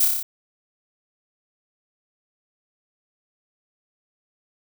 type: noise with echo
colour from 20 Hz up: violet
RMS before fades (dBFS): -18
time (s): 0-0.05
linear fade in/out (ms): 5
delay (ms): 30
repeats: 6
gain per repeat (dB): -2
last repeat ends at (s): 0.23
effects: none